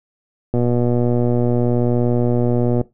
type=click train; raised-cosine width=2 ms; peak=-6 dBFS; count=276; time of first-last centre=0.54-2.813 s; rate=121 Hz; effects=noise-tail reverb RT60 0.2 s tail -18 dB re dry